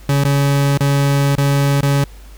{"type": "tone with dropouts", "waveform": "40% pulse", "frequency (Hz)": 140.6, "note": "C#3", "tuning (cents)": 25, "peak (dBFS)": -11, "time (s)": [0.09, 2.04], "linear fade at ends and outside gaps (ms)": 2, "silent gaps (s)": [[0.238, 0.249], [0.775, 0.806], [1.353, 1.38], [1.808, 1.829]], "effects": ["added 50 Hz sine -35 dBFS peak until 2.37 s", "pink hiss -46 dBFS RMS until 2.37 s"]}